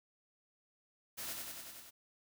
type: noise with echo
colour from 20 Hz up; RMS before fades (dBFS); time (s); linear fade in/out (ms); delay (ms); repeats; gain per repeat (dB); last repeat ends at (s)
white; -43; 1.17-1.34; 20; 95; 6; -2; 1.91
effects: none